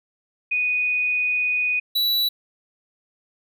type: tone pair in turn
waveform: sine / square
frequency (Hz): 2481 / 3938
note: D#7 / B7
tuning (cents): -6 / -6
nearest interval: minor sixth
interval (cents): 800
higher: second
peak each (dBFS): -19 / -19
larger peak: neither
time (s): 0.51-1.8 / 1.95-2.29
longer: first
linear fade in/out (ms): 10
effects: none